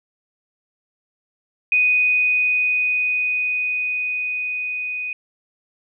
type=tone with level ramp; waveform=sine; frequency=2489 Hz; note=D#7; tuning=in tune; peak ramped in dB=-13 to -24 dBFS; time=1.72-5.13 s; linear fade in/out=2 ms; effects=none